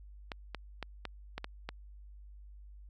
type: clicks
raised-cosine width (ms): 0.3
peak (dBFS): -22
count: 7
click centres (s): 0.318 / 0.547 / 0.827 / 1.053 / 1.38 / 1.444 / 1.69
effects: added 50 Hz sine -49 dBFS peak until 2.89 s